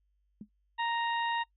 sine tone with exponential decay, 210 Hz, G#3, 19 cents sharp, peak -37 dBFS, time 0.41-0.49 s, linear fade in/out 2 ms, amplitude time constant 16 ms
harmonic tone, 932.3 Hz, A#5, in tune, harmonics 1 / 2 / 3 / 4, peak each -30 / -36 / -40 / -42 dBFS, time 0.78-1.44 s, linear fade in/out 20 ms
effects noise-tail reverb RT60 0.1 s tail -23 dB re dry + added 50 Hz sine -70 dBFS peak until 1.56 s

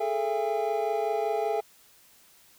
triangle tone cluster, 420.2 / 445.4 / 674 / 809 Hz, G#4 / A4 / E5 / G#5, +20 / +21 / +38 / -46 cents, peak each -29 dBFS, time 0-1.61 s, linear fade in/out 10 ms, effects white hiss -58 dBFS RMS until 2.58 s

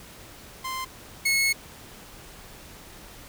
sawtooth tone pair in turn, 1043 / 2185 Hz, C6 / C#7, -6 / -26 cents, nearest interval octave + minor second, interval 1280 cents, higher second, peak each -26 / -17 dBFS, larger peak second, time 0.64-0.85 / 1.25-1.53 s, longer second, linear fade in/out 10 ms, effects pink hiss -46 dBFS RMS until 3.28 s

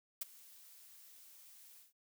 blue noise with ADSR envelope, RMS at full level -36 dBFS, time 0.21-1.93 s, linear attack 7 ms, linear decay 18 ms, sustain -23 dB, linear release 150 ms, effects none

